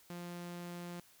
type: tone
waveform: sawtooth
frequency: 174.61 Hz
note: F3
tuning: in tune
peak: -39 dBFS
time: 0.1-1 s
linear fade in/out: 2 ms
effects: white hiss -64 dBFS RMS until 1.2 s

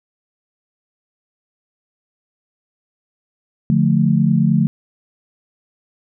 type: chord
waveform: sine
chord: D minor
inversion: none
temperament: just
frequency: 146.83 / 176.2 / 220.2 Hz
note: D3 / F3 / A3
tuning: 0 / +16 / +2 cents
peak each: -16 dBFS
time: 3.7-4.67 s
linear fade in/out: 0 ms
effects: none

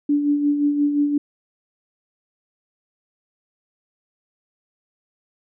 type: tone with tremolo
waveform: sine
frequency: 290.4 Hz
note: D4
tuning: 19 cents flat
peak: -14 dBFS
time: 0.09-1.18 s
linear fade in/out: 5 ms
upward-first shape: sine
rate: 5.7 Hz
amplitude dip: 50%
effects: none

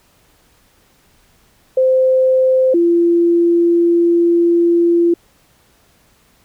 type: tone pair in turn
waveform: sine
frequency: 519 / 341.9 Hz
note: C5 / F4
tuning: -14 / -37 cents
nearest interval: perfect fifth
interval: 723 cents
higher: first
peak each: -9 dBFS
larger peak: neither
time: 1.77-2.74 / 2.74-5.14 s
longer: second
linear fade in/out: 5 ms
effects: pink hiss -54 dBFS RMS until 6.44 s

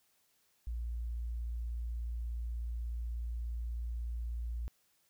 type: tone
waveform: sine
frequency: 58.27 Hz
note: A#1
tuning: in tune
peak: -35 dBFS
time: 0.67-4.68 s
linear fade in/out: 0 ms
effects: white hiss -73 dBFS RMS until 5.09 s

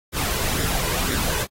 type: noise with flanger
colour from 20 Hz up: pink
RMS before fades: -24 dBFS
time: 0.12-1.47 s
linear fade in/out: 50 ms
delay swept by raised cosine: 0.55 to 2.05 ms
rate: 2 Hz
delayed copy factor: +0.5
effects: AAC 48 kbps

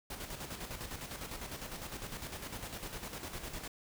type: noise with tremolo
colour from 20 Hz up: pink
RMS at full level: -42 dBFS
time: 0.1-3.68 s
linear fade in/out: 5 ms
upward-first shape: square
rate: 9.9 Hz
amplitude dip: 50%
effects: none

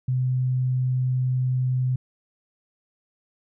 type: tone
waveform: sine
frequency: 127.8 Hz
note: C3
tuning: 40 cents flat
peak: -20 dBFS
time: 0.08-1.96 s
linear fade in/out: 5 ms
effects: none

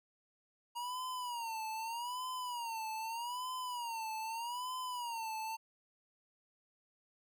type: tone with vibrato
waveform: square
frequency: 945 Hz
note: A#5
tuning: 23 cents sharp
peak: -39 dBFS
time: 0.75-5.57 s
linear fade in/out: 20 ms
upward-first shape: sine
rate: 0.81 Hz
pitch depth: 130 cents each way
effects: none

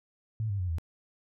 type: tone with pitch steps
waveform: sine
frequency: 110 / 99.71 / 90.39 / 81.93 Hz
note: A2 / G2 / F#2 / E2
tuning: 0 / +30 / -40 / -10 cents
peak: -28 dBFS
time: 0.4-0.784 s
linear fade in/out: 0 ms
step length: 96 ms
effects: none

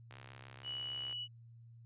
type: click train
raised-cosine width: 0.3 ms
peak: -36 dBFS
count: 69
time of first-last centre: 0.11-1.126 s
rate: 66.9 Hz
type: tone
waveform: sine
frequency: 2941 Hz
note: F#7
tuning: 11 cents flat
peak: -39 dBFS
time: 0.63-1.28 s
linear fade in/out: 50 ms
effects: added 116 Hz sine -54 dBFS peak until 1.85 s + resampled to 8000 Hz

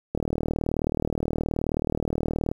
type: click train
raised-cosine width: 2 ms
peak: -12 dBFS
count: 93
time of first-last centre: 0.15-2.515 s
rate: 38.9 Hz
effects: 8-bit

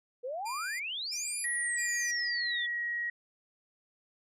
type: exponential two-way sweep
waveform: sine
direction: up then down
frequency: 470.5 to 11220 to 3383 Hz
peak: -34 dBFS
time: 0.23-2.67 s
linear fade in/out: 20 ms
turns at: 1.41 s
type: tone bursts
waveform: 15% pulse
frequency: 2399 Hz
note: D7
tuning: 36 cents sharp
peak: -32 dBFS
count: 3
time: 0.45-2.12 s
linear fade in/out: 20 ms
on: 350 ms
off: 310 ms
type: tone with pitch glide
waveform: sine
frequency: 1914 to 1899.7 Hz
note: A#6 to A#6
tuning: +45 to +32 cents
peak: -31 dBFS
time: 1.44-3.1 s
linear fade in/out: 5 ms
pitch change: -13 cents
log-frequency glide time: 2.62-2.83 s
effects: resampled to 32000 Hz

